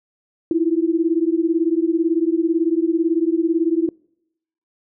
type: beating tone pair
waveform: sine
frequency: 322.5 / 340.5 Hz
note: E4 / F4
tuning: -38 / -44 cents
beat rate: 18 Hz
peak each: -18 / -19 dBFS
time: 0.51-3.89 s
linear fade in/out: 2 ms
effects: noise-tail reverb RT60 0.8 s tail -26 dB re dry